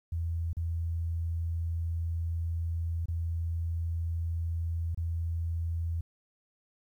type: tone with dropouts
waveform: sine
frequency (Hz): 83.3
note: E2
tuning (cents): +19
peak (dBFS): -29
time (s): 0.12-6.01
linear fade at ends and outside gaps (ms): 5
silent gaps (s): 0.531-0.568 / 3.058-3.083 / 4.947-4.974
effects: 11-bit